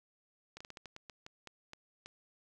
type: slowing click train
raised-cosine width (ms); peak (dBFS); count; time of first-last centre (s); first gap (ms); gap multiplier
0.2; -30; 12; 0.57-2.06; 35; 1.25
effects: none